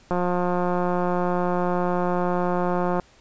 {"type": "click train", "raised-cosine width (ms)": 1, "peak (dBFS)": -11, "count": 515, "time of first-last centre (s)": [0.11, 2.998], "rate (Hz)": 178, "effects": ["pink hiss -55 dBFS RMS until 3.2 s", "resampled to 16000 Hz"]}